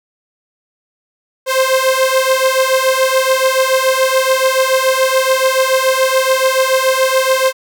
sawtooth beating tone pair, 521 / 528 Hz, C5 / C5, -7 / +16 cents, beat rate 7 Hz, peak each -10 dBFS, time 1.46-7.53 s, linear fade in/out 50 ms, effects none

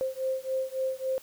sine beating tone pair, 523.3 / 526.9 Hz, C5 / C5, 0 / +12 cents, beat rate 3.6 Hz, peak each -31 dBFS, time 0.01-1.18 s, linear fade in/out 0 ms, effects white hiss -53 dBFS RMS until 1.22 s

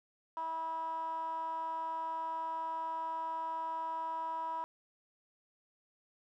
15% pulse tone with band-pass filter, 324.2 Hz, E4, 29 cents flat, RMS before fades -38 dBFS, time 0.37-4.64 s, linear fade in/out 0 ms, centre 990 Hz, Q 6.4, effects none

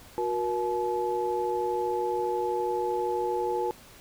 sine tone cluster, 363.9 / 476.3 / 859 Hz, F#4 / A#4 / A5, -29 / +37 / -42 cents, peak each -30 dBFS, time 0.18-3.71 s, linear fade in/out 0 ms, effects pink hiss -51 dBFS RMS until 4 s

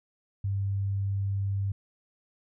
sine tone, 98.7 Hz, G2, 12 cents sharp, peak -26 dBFS, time 0.44-1.72 s, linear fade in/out 5 ms, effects none

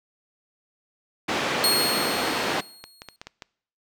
pink band-pass noise, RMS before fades -26 dBFS, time 1.28-2.61 s, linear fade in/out 10 ms, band 270 to 4000 Hz, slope 12 dB/octave
sawtooth tone with exponential decay, 4300 Hz, C8, 47 cents sharp, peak -15 dBFS, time 1.64-3.16 s, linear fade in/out 0 ms, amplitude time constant 330 ms
clicks, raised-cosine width 0.2 ms, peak -20 dBFS, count 12, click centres 1.773 / 1.948 / 2.319 / 2.368 / 2.438 / 2.534 / 2.84 / 3.019 / 3.087 / 3.215 / 3.27 / 3.422 s
effects noise-tail reverb RT60 0.6 s tail -23 dB re dry

